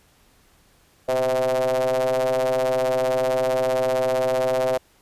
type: ring-modulated tone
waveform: square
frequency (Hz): 65.41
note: C2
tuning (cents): 0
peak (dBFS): -17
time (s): 1.08-4.78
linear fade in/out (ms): 10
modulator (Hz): 581
effects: pink hiss -58 dBFS RMS until 5.01 s + resampled to 32000 Hz